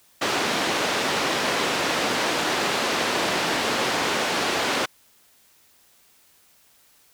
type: band-pass noise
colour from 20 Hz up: pink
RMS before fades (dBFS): -24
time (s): 0.21-4.86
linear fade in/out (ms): 10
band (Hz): 310 to 5000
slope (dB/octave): 12
effects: white hiss -58 dBFS RMS until 7.13 s